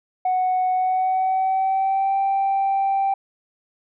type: tone with pitch glide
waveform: sine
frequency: 740 to 782.6 Hz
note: F#5 to G5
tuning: 0 to -3 cents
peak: -16 dBFS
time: 0.25-3.14 s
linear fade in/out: 5 ms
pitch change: +97 cents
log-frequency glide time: 0.73-2.18 s
effects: tanh soft clip ceiling -15 dBFS